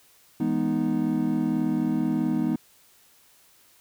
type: chord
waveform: triangle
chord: E major seventh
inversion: none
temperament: equal with one note detuned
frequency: 164.81 / 208.3 / 246.9 / 311.1 Hz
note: E3 / G#3 / B3 / D#4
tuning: 0 / +5 / 0 / 0 cents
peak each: -29 / -27 / -24 / -25 dBFS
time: 0.4-2.56 s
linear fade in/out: 5 ms
effects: white hiss -58 dBFS RMS until 3.8 s